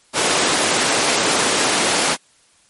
pink high-pass noise, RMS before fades -17 dBFS, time 0.13-2.17 s, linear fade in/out 50 ms, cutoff 300 Hz, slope 12 dB/octave, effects white hiss -55 dBFS RMS until 2.69 s + MP3 48 kbps

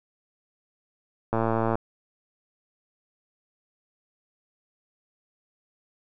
click train, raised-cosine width 1 ms, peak -11 dBFS, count 49, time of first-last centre 1.33-1.755 s, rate 113 Hz, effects none

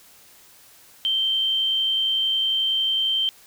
sine tone with amplitude modulation, 3128 Hz, G7, 4 cents flat, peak -18 dBFS, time 1.05-3.29 s, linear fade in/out 0 ms, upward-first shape sine, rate 111 Hz, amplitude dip 25%, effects white hiss -51 dBFS RMS until 3.46 s

